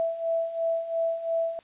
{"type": "beating tone pair", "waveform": "sine", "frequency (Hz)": [659.3, 662.2], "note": ["E5", "E5"], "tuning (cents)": [0, 8], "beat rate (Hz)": 2.9, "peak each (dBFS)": [-31, -26], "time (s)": [0, 1.59], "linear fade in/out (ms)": 0, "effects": ["white hiss -58 dBFS RMS until 1.63 s", "resampled to 8000 Hz"]}